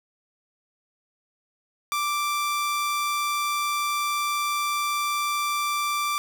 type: tone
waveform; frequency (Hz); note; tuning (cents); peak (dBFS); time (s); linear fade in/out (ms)
sawtooth; 1174.7; D6; 0; -20; 1.92-6.18; 0
effects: none